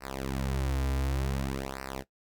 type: tone with flanger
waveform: sawtooth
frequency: 67 Hz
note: C2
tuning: 42 cents sharp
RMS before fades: -32 dBFS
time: 0-2.04 s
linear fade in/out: 50 ms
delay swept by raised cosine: 0.29 to 5.49 ms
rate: 0.55 Hz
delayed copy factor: -0.9
effects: noise-tail reverb RT60 0.1 s tail -17 dB re dry